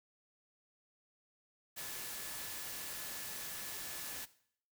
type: tone in noise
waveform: sine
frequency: 1723 Hz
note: A6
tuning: 37 cents flat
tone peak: -54 dBFS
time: 1.76-4.26 s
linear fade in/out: 20 ms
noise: white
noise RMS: -44 dBFS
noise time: 1.76-4.26 s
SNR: -13 dB
effects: noise-tail reverb RT60 0.6 s tail -17 dB re dry